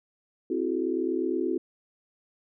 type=chord; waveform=sine; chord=F# half-diminished seventh; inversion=second; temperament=equal with one note detuned; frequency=261.6 / 329.6 / 370 / 429.2 Hz; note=C4 / E4 / F#4 / A4; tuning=0 / 0 / 0 / -43 cents; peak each=-32 / -29 / -29 / -34 dBFS; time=0.5-1.58 s; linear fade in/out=5 ms; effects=none